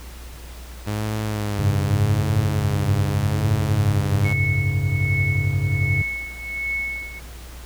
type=tone with vibrato; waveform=sawtooth; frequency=104 Hz; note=G#2; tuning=3 cents sharp; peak=-19 dBFS; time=0.86-4.34 s; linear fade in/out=20 ms; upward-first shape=sine; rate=0.84 Hz; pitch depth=67 cents each way
type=chord; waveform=triangle; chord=F# suspended second; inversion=none; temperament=equal; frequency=92.5 / 103.83 / 138.59 Hz; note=F#2 / G#2 / C#3; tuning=0 / 0 / 0 cents; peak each=-21 dBFS; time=1.59-6.02 s; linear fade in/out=5 ms
type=tone with tremolo; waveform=sine; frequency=2202 Hz; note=C#7; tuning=12 cents flat; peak=-21 dBFS; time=4.24-7.2 s; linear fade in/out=20 ms; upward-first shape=triangle; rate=1.3 Hz; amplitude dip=85%
effects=added 60 Hz sine -36 dBFS peak until 7.65 s + pink hiss -43 dBFS RMS until 7.65 s